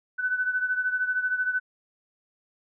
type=beating tone pair; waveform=sine; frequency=1500 / 1513 Hz; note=F#6 / F#6; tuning=+23 / +38 cents; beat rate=13 Hz; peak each=-25 / -30 dBFS; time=0.18-1.6 s; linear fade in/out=20 ms; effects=none